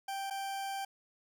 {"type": "tone with dropouts", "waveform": "40% pulse", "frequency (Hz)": 784, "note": "G5", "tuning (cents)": 0, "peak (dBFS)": -35, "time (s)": [0.08, 0.85], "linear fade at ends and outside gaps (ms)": 5, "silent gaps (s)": [0.301, 0.307], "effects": []}